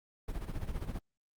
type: noise with tremolo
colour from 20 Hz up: brown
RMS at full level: -35 dBFS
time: 0.28-0.99 s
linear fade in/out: 5 ms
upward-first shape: sine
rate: 15 Hz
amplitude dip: 70%
effects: Opus 32 kbps